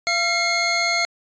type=tone pair together; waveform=25% pulse; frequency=685 / 2151 Hz; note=F5 / C7; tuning=-34 / +47 cents; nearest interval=octave + minor sixth; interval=1981 cents; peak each=-20 / -16 dBFS; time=0.07-1.05 s; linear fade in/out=0 ms; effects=resampled to 16000 Hz